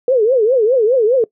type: tone with vibrato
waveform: sine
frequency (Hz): 474.9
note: A#4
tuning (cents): +32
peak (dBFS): -9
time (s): 0.08-1.24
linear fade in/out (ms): 2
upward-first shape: triangle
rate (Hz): 4.9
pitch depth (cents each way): 260
effects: noise-tail reverb RT60 0.1 s tail -21 dB re dry